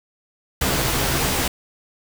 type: noise with comb filter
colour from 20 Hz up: pink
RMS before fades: -21 dBFS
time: 0.61-1.48 s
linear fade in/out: 5 ms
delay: 15 ms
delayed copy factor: +0.55
effects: none